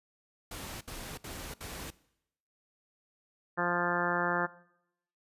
pink noise bursts, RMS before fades -42 dBFS, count 4, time 0.51-1.905 s, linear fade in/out 5 ms, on 300 ms, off 65 ms
harmonic tone, 175 Hz, F3, 4 cents sharp, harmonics 1 / 2 / 3 / 4 / 5 / 6 / 7 / 8 / 9 / 10, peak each -37 / -37 / -37 / -37 / -37 / -37 / -37 / -37 / -37 / -37 dBFS, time 3.57-4.47 s, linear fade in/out 20 ms
effects noise-tail reverb RT60 0.8 s tail -20 dB re dry + resampled to 32000 Hz

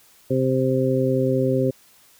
harmonic tone, 130.81 Hz, C3, in tune, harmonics 1 / 2 / 3 / 4, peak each -23 / -23 / -23 / -23 dBFS, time 0.3-1.71 s, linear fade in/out 10 ms, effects white hiss -54 dBFS RMS until 2.19 s

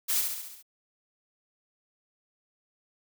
blue noise with echo, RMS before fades -27 dBFS, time 0.08-0.22 s, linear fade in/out 20 ms, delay 68 ms, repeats 6, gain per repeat -4 dB, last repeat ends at 0.628 s, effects none

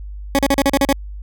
20% pulse tone bursts, 277.2 Hz, C#4, in tune, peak -7 dBFS, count 8, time 0.35-0.926 s, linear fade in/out 0 ms, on 37 ms, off 40 ms, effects added 50 Hz sine -28 dBFS peak until 1.22 s

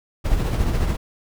brown noise with tremolo, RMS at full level -18 dBFS, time 0.24-0.97 s, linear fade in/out 20 ms, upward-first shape triangle, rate 14 Hz, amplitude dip 50%, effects none

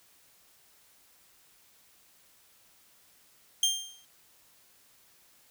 25% pulse tone with exponential decay, 3182 Hz, G7, 25 cents sharp, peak -17 dBFS, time 3.63-4.05 s, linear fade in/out 2 ms, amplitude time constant 90 ms, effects white hiss -62 dBFS RMS until 5.5 s

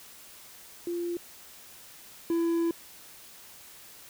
sine / triangle tone pair in turn, 346 / 335.4 Hz, F4 / E4, -16 / +30 cents, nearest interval minor second, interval 54 cents, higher first, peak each -29 / -22 dBFS, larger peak second, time 0.87-1.17 / 2.3-2.71 s, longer second, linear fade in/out 2 ms, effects white hiss -50 dBFS RMS until 4.09 s

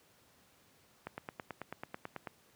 click train, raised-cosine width 0.5 ms, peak -25 dBFS, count 12, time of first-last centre 1.07-2.272 s, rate 9.15 Hz, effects pink hiss -66 dBFS RMS until 2.55 s + high-pass 100 Hz 12 dB/octave

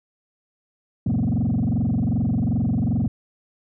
sine tone with frequency modulation, 171.9 Hz, F3, 27 cents flat, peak -16 dBFS, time 1.06-3.08 s, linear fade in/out 5 ms, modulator 22.6 Hz, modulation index 3.7, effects tanh soft clip ceiling -17 dBFS

